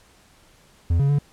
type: tone with pitch steps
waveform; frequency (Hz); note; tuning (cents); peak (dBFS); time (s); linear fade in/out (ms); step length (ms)
triangle; 84.4 / 139.6 / 143.8; E2 / C#3 / D3; +41 / +13 / -36; -14; 0.9-1.188; 5; 96
effects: pink hiss -55 dBFS RMS until 1.32 s + low-pass 11000 Hz 12 dB/octave